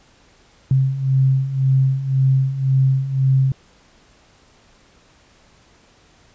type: beating tone pair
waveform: sine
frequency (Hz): 132 / 133.9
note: C3 / C3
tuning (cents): +16 / +40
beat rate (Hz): 1.9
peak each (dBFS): -20 / -15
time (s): 0.71-3.52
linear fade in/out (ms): 2
effects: pink hiss -53 dBFS RMS until 6.34 s + resampled to 16000 Hz